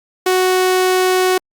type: tone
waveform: sawtooth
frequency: 370 Hz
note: F#4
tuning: in tune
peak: -8 dBFS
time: 0.26-1.38 s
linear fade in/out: 5 ms
effects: Opus 48 kbps